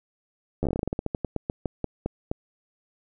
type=slowing click train; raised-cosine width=2 ms; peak=-13 dBFS; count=22; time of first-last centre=0.63-2.315 s; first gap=11 ms; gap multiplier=1.17; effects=none